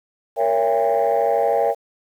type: chord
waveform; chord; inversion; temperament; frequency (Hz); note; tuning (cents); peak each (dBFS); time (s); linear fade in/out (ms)
sine; A# diminished seventh; none; just; 466.2 / 559.4 / 671.3 / 805.5; A#4 / C#5 / E5 / G5; 0 / +16 / +31 / +47; -20; 0.36-1.75; 50
effects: tanh soft clip ceiling -10 dBFS + 8-bit